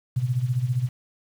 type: tone with tremolo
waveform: sine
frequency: 124.7 Hz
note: B2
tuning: 17 cents sharp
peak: -18 dBFS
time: 0.16-0.89 s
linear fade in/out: 10 ms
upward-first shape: sine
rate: 15 Hz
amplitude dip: 75%
effects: 8-bit